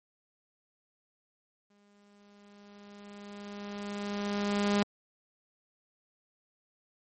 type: tone with exponential growth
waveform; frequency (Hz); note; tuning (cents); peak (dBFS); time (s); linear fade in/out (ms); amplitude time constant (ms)
sawtooth; 203.7; G#3; -33; -20; 1.7-4.83; 5; 680
effects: MP3 32 kbps